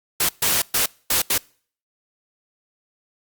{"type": "noise bursts at uneven times", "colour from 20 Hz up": "white", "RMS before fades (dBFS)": -19, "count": 5, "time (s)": [[0.2, 0.29], [0.42, 0.62], [0.74, 0.86], [1.1, 1.22], [1.3, 1.38]], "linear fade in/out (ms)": 5, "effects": ["noise-tail reverb RT60 0.5 s tail -26 dB re dry", "Opus 48 kbps"]}